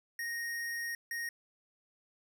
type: tone bursts at uneven times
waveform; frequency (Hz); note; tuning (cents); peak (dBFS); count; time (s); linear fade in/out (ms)
square; 1864.7; A#6; 0; -36; 2; 0.19-0.95 / 1.11-1.29; 2
effects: none